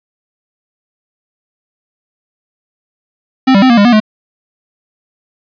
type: tone with pitch steps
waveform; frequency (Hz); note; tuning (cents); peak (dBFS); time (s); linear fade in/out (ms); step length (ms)
square; 261.9 / 196.2 / 259.1 / 235.9 / 202.8 / 241.9 / 214.4; C4 / G3 / C4 / A#3 / G#3 / B3 / A3; +2 / +2 / -17 / +21 / -41 / -36 / -45; -5; 3.47-4.002; 10; 76
effects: resampled to 11025 Hz + 7-bit